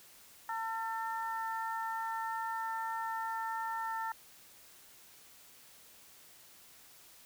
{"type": "harmonic tone", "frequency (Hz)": 450.2, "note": "A4", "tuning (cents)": 40, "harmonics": [2, 3, 4], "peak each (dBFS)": [-36, -41, -43], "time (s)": [0.49, 4.12], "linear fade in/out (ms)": 2, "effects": ["white hiss -58 dBFS RMS until 7.25 s"]}